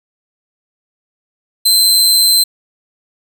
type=tone; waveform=sawtooth; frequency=4097 Hz; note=C8; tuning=37 cents flat; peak=-5 dBFS; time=1.65-2.44 s; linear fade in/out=10 ms; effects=none